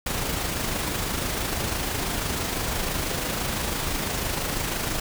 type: noise with amplitude modulation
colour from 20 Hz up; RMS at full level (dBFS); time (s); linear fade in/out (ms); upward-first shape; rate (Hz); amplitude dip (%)
pink; -26; 0.06-5; 5; sine; 26; 35
effects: none